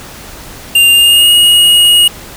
square tone with pitch glide, 2794 to 2879 Hz, F7 to F#7, 0 to -48 cents, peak -4 dBFS, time 0.75-2.08 s, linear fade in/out 5 ms, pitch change +52 cents, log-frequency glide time 0.91-1.34 s, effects pink hiss -30 dBFS RMS until 2.36 s

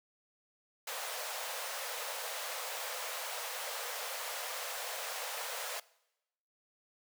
pink high-pass noise, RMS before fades -40 dBFS, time 0.87-5.8 s, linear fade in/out 5 ms, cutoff 470 Hz, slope 96 dB/octave, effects noise-tail reverb RT60 0.9 s tail -22 dB re dry

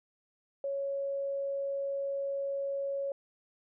sine tone, 554.4 Hz, C#5, in tune, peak -31 dBFS, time 0.64-3.12 s, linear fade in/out 2 ms, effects none

